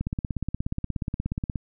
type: click train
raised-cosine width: 5 ms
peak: -15 dBFS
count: 27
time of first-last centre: 0.01-1.558 s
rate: 16.8 Hz
effects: none